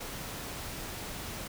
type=noise; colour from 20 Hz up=pink; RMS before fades=-40 dBFS; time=0-1.48 s; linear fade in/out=10 ms; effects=none